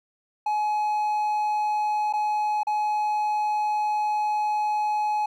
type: tone with dropouts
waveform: triangle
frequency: 845 Hz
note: G#5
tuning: 30 cents sharp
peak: -20 dBFS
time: 0.46-5.26 s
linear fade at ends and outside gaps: 5 ms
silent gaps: 2.127-2.135 / 2.633-2.669 s
effects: none